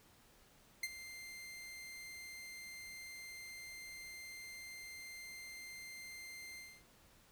sawtooth tone with ADSR envelope, 2093 Hz, C7, in tune, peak -31 dBFS, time 0.83-6.84 s, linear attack 5 ms, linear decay 39 ms, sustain -14 dB, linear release 270 ms, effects pink hiss -66 dBFS RMS until 7.31 s

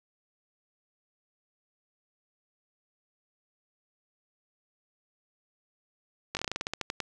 slowing click train, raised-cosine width 0.2 ms, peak -14 dBFS, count 14, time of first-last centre 6.35-7.003 s, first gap 19 ms, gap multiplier 1.15, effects none

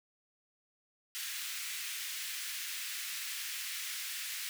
pink high-pass noise, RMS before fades -40 dBFS, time 1.15-4.49 s, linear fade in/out 0 ms, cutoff 1800 Hz, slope 24 dB/octave, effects none

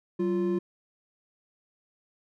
triangle tone pair together, 189.91 / 348.9 Hz, F#3 / F4, +45 / -2 cents, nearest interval major seventh, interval 1053 cents, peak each -27 / -24 dBFS, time 0.19-0.59 s, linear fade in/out 10 ms, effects none

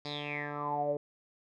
10% pulse tone with low-pass filter sweep, 146.5 Hz, D3, 4 cents flat, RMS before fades -35 dBFS, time 0.05-0.97 s, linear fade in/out 2 ms, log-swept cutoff 4600 to 490 Hz, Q 9.9, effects none

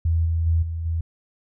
sine tone with level steps, 82.41 Hz, E2, in tune, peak -17 / -19 / -16 / -25 / -21 dBFS, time 0.05-1.01 s, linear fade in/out 5 ms, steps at 0.25 / 0.46 / 0.62 / 0.85 s, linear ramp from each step 10 ms, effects none

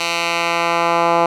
10% pulse tone with band-pass filter sweep, 169.5 Hz, E3, 49 cents sharp, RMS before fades -17 dBFS, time 0-1.26 s, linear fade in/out 2 ms, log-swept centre 3400 to 890 Hz, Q 1, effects none

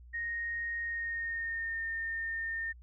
sine tone with pitch glide, 1863 to 1820.4 Hz, A#6 to A#6, -2 to -42 cents, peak -33 dBFS, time 0.13-2.73 s, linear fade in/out 20 ms, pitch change -40 cents, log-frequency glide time 0.8-1.84 s, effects added 60 Hz sine -50 dBFS peak until 2.82 s

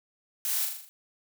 blue noise with echo, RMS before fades -30 dBFS, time 0.45-0.65 s, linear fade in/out 0 ms, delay 40 ms, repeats 6, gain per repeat -4 dB, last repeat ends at 0.89 s, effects none

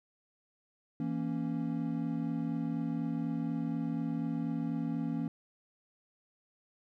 triangle chord, A# diminished, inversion second, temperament equal, 164.81 / 233.1 / 277.2 Hz, E3 / A#3 / C#4, 0 / 0 / 0 cents, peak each -34 dBFS, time 1-5.28 s, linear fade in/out 2 ms, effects none

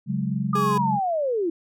sine chord, C# suspended fourth, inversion none, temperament equal, 138.59 / 185 / 207.7 Hz, C#3 / F#3 / G#3, 0 / 0 / 0 cents, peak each -27 dBFS, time 0.06-1 s, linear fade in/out 50 ms
sine linear sweep, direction down, 1223 to 318 Hz, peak -21 dBFS, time 0.53-1.5 s, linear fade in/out 5 ms
40% pulse tone, 415.3 Hz, G#4, in tune, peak -25 dBFS, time 0.55-0.78 s, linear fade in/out 5 ms
effects none

